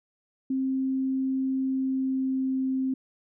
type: tone with pitch glide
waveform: sine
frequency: 264.5 to 262.8 Hz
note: C4 to C4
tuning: +19 to +8 cents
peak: -24 dBFS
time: 0.5-2.94 s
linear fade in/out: 5 ms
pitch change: -11 cents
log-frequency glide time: 1.62-2.68 s
effects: none